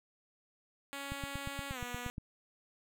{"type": "tone with pitch glide", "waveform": "5% pulse", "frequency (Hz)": [279, 244.3], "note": ["C#4", "B3"], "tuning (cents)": [11, -19], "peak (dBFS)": -29, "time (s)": [0.93, 2.1], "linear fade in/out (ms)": 0, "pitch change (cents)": -230, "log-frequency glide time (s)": [1.7, 1.79]}
{"type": "click train", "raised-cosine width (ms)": 5, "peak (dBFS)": -28, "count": 10, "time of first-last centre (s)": [1.12, 2.181], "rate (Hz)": 8.48}
{"effects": []}